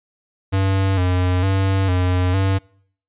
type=tone with vibrato; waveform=square; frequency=93.6 Hz; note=F#2; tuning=20 cents sharp; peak=-16 dBFS; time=0.52-2.59 s; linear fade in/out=20 ms; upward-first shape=square; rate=1.1 Hz; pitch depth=53 cents each way; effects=noise-tail reverb RT60 0.6 s tail -25 dB re dry + resampled to 8000 Hz